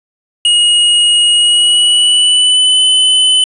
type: tone with pitch glide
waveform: square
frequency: 2883 to 3021 Hz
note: F#7 to F#7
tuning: -46 to +35 cents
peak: -7 dBFS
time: 0.45-3.44 s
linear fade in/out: 2 ms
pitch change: +81 cents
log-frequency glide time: 1.33-2.82 s
effects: resampled to 24000 Hz + 7-bit